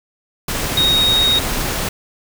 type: tone in noise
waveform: sine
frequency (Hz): 3754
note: A#7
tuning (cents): +11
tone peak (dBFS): -12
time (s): 0.77-1.39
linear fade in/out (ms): 5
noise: pink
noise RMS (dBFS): -21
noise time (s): 0.48-1.89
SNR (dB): +6
effects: none